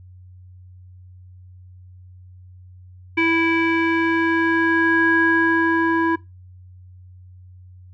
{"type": "tone with low-pass filter sweep", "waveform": "square", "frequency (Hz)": 329.6, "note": "E4", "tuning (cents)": 0, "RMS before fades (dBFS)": -18, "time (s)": [3.17, 6.16], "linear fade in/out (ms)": 10, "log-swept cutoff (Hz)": [2300, 1400], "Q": 6.8, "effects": ["noise-tail reverb RT60 0.2 s tail -20 dB re dry", "added 91 Hz sine -41 dBFS peak until 7.93 s"]}